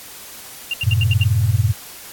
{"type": "tone bursts", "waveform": "sine", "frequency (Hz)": 2786, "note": "F7", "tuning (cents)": -5, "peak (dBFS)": -18, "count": 6, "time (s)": [0.71, 1.237], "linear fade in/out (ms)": 2, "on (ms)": 27, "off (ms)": 73}
{"type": "chord", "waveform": "sine", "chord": "F# diminished", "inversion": "none", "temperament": "equal with one note detuned", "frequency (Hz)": [91.86, 110, 130.81], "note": ["F#2", "A2", "C3"], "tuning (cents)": [-12, 0, 0], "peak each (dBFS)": [-18, -16, -22], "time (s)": [0.83, 1.73], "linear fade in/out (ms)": 20}
{"effects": ["white hiss -37 dBFS RMS until 2.12 s", "AAC 64 kbps"]}